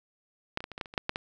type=clicks; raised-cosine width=0.3 ms; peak=-13 / -23 / -20 / -25 / -22 / -16 / -29 / -28 / -10 / -12 / -16 dBFS; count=11; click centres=0.574 / 0.605 / 0.641 / 0.717 / 0.779 / 0.812 / 0.858 / 0.939 / 0.978 / 1.094 / 1.159 s; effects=none